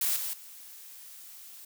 blue noise with level steps, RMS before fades -28 / -34 / -48 dBFS, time 0.01-1.65 s, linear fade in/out 5 ms, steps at 0.16 / 0.33 s, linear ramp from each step 5 ms, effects none

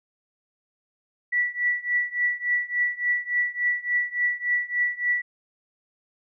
sine tone with tremolo, 1954 Hz, B6, 19 cents flat, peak -18 dBFS, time 1.32-5.22 s, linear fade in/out 10 ms, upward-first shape triangle, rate 3.5 Hz, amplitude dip 95%, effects none

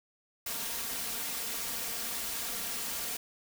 white noise with comb filter, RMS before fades -36 dBFS, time 0.46-3.17 s, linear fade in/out 5 ms, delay 4.3 ms, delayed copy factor +0.55, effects none

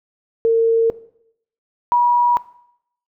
sine tone pair in turn, 455.6 / 965.4 Hz, A#4 / B5, -40 / -40 cents, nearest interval octave + minor second, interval 1300 cents, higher second, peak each -11 dBFS, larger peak neither, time 0.45-0.9 / 1.92-2.37 s, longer neither, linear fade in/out 0 ms, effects noise-tail reverb RT60 0.7 s tail -18 dB re dry

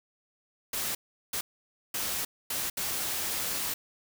white noise bursts at uneven times, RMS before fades -32 dBFS, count 5, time 0.73-0.95 / 1.33-1.41 / 1.94-2.25 / 2.5-2.7 / 2.77-3.74 s, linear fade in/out 5 ms, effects none

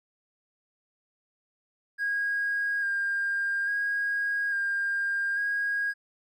triangle tone with vibrato, 1621 Hz, G#6, 42 cents flat, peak -22 dBFS, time 1.98-5.94 s, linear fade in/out 50 ms, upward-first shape square, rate 0.59 Hz, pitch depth 19 cents each way, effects tanh soft clip ceiling -23 dBFS

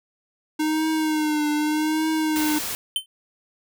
square tone with vibrato, 307.4 Hz, D#4, 21 cents flat, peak -21 dBFS, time 0.59-2.59 s, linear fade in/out 10 ms, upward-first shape triangle, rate 0.83 Hz, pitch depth 55 cents each way
white noise, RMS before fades -29 dBFS, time 2.36-2.75 s, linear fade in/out 0 ms
square tone with exponential decay, 3086 Hz, G7, 28 cents flat, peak -17 dBFS, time 2.96-3.06 s, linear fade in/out 1 ms, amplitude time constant 20 ms
effects none

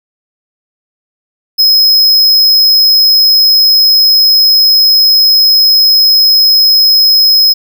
square tone, 5120 Hz, D#8, 49 cents sharp, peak -4 dBFS, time 1.58-7.54 s, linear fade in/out 20 ms, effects none

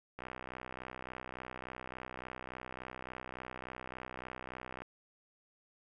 click train, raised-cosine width 0.5 ms, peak -28 dBFS, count 295, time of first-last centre 0.19-4.82 s, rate 63.5 Hz, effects none

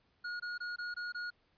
square tone bursts, 1442 Hz, F#6, 45 cents flat, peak -38 dBFS, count 6, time 0.24-1.305 s, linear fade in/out 10 ms, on 160 ms, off 21 ms, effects pink hiss -73 dBFS RMS until 1.57 s + resampled to 11025 Hz

